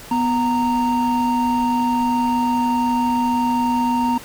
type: tone pair together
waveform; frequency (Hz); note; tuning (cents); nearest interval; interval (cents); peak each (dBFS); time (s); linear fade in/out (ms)
triangle; 246.9 / 926; B3 / A#5; 0 / -12; octave + major seventh; 2288; -17; 0.11-4.18; 5
effects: pink hiss -38 dBFS RMS until 4.24 s